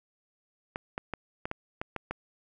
clicks, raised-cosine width 0.5 ms, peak -18 dBFS, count 8, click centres 0.759 / 0.979 / 1.137 / 1.455 / 1.514 / 1.815 / 1.963 / 2.11 s, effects none

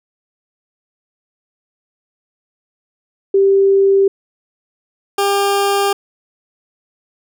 sine / 20% pulse tone pair in turn, 392 / 400 Hz, G4 / G4, 0 / +35 cents, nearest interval unison, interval 35 cents, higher second, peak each -8 dBFS, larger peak neither, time 3.34-4.08 / 5.18-5.93 s, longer second, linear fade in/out 5 ms, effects none

